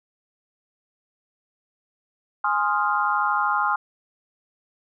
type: chord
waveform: sine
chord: F minor seventh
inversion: first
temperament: equal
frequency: 830.6 / 1046.5 / 1244.5 / 1396.9 Hz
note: Ab5 / C6 / Eb6 / F6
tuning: 0 / 0 / 0 / 0 cents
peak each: -25 dBFS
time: 2.44-3.76 s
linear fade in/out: 5 ms
effects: none